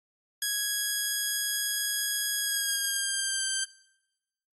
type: tone with pitch glide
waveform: 5% pulse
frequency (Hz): 1661.2 to 1568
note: G#6 to G6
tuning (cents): 0 to 0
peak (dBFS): -16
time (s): 0.42-3.64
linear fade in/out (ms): 2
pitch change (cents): -100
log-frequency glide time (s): 2.4-3.45
effects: noise-tail reverb RT60 1.0 s tail -22 dB re dry + AAC 32 kbps